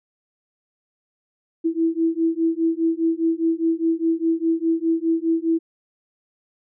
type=beating tone pair; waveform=sine; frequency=326 / 330.9 Hz; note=E4 / E4; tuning=-19 / +7 cents; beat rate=4.9 Hz; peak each=-21 dBFS; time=1.64-5.59 s; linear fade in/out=20 ms; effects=none